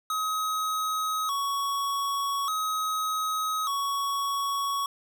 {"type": "tone with vibrato", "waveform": "square", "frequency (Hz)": 1190, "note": "D6", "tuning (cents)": 22, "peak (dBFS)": -27, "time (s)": [0.1, 4.86], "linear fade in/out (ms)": 2, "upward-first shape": "square", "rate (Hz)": 0.42, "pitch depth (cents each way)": 110, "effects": []}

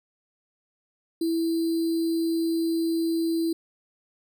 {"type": "tone with sample-and-hold", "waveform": "sine", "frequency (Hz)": 329.6, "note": "E4", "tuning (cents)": 0, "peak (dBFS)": -22, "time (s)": [1.21, 3.53], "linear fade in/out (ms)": 5, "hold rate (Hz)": 4410, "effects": []}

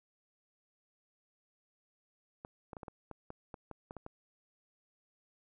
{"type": "clicks", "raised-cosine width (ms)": 1, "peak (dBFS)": -30, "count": 12, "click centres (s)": [2.449, 2.732, 2.768, 2.832, 2.882, 3.113, 3.304, 3.542, 3.713, 3.909, 3.967, 4.064], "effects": []}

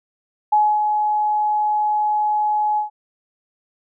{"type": "tone with ADSR envelope", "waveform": "sine", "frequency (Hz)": 845, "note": "G#5", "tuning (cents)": 30, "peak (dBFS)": -11, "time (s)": [0.52, 2.9], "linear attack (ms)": 9, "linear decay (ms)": 260, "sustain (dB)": -5, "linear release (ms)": 120, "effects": []}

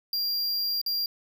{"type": "tone with dropouts", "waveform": "square", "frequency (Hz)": 4767, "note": "D8", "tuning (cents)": 25, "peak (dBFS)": -26, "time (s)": [0.13, 1.06], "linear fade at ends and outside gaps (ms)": 2, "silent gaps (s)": [0.815, 0.862], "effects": []}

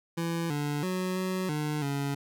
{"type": "tone with pitch steps", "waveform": "25% pulse", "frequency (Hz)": [167.5, 146.3, 184.5, 186.1, 150.6, 140.7], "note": ["E3", "D3", "F#3", "F#3", "D3", "C#3"], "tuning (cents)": [28, -6, -5, 10, 44, 26], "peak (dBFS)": -25, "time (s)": [0.17, 2.15], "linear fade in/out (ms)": 10, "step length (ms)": 330, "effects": []}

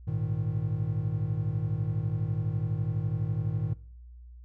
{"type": "chord", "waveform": "triangle", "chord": "Ab suspended second", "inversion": "none", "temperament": "equal with one note detuned", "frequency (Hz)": [103.83, 115.87, 155.56], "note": ["Ab2", "Bb2", "Eb3"], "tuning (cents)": [0, -10, 0], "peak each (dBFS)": -30, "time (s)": [0.07, 3.74], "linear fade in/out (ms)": 10, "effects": ["noise-tail reverb RT60 0.5 s tail -20 dB re dry", "added 60 Hz sine -45 dBFS peak until 4.44 s"]}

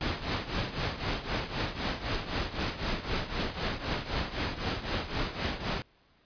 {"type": "noise with tremolo", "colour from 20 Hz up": "pink", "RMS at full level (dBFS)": -29, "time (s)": [0.01, 5.82], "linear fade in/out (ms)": 0, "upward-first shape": "triangle", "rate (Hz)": 3.9, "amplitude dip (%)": 80, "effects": ["pink hiss -65 dBFS RMS until 6.25 s", "resampled to 11025 Hz"]}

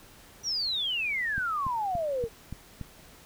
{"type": "exponential sweep", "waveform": "sine", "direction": "down", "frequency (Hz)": [5920, 440], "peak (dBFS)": -27, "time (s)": [0.43, 2.29], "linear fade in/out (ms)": 50}
{"type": "click train", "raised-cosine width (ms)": 5, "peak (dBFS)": -24, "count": 6, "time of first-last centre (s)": [1.38, 2.813], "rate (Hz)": 3.49}
{"effects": ["pink hiss -53 dBFS RMS until 3.25 s"]}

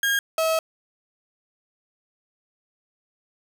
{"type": "tone pair in turn", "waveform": "35% pulse", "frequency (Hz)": [1624, 644.5], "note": ["G#6", "E5"], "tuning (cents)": [-39, -39], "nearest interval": "octave + major third", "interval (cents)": 1600, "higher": "first", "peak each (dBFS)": -18, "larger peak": "neither", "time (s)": [[0.03, 0.19], [0.38, 0.59]], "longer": "second", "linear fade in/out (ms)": 2, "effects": []}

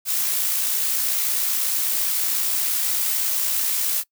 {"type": "noise with amplitude modulation", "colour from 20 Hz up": "blue", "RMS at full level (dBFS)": -21, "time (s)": [0.05, 4.04], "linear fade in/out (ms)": 50, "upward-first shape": "sine", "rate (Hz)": 60.1, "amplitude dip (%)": 30, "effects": ["noise-tail reverb RT60 0.1 s tail -22 dB re dry"]}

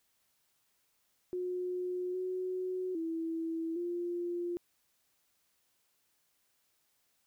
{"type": "tone with pitch steps", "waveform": "sine", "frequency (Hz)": [361.8, 368.8, 327.5, 348.6], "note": ["F#4", "F#4", "E4", "F4"], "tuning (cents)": [-39, -6, -11, -3], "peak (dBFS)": -33, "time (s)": [1.33, 4.57], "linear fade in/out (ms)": 0, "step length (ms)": 810, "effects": ["white hiss -75 dBFS RMS until 7.26 s"]}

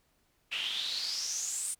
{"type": "noise with band-pass filter sweep", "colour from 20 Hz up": "pink", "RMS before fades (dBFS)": -35, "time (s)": [0.51, 1.75], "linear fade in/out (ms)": 20, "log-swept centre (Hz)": [2700, 9100], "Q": 7.6, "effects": ["pink hiss -72 dBFS RMS until 1.79 s"]}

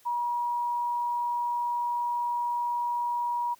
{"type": "tone", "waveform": "sine", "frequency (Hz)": 959, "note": "A#5", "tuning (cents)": 49, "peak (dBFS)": -26, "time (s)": [0.05, 3.55], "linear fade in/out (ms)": 20, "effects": ["white hiss -60 dBFS RMS until 3.59 s"]}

